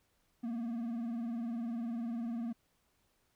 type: tone with vibrato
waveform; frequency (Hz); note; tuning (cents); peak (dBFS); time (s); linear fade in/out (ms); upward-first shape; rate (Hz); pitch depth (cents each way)
triangle; 233.1; A#3; 0; -33; 0.43-2.53; 10; sine; 20; 88
effects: pink hiss -75 dBFS RMS until 3.35 s